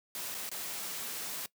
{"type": "noise with dropouts", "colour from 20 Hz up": "white", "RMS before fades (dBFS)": -39, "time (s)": [0.15, 1.46], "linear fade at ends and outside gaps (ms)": 1, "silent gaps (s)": [[0.344, 0.348], [0.492, 0.515]], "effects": ["noise-tail reverb RT60 0.1 s tail -20 dB re dry", "high-pass 150 Hz 12 dB/octave"]}